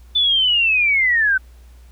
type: linear sweep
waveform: sine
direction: down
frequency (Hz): 3520 to 1500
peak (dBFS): -13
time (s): 0.15-1.38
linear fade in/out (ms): 10
effects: added 60 Hz sine -41 dBFS peak until 1.91 s + pink hiss -56 dBFS RMS until 1.91 s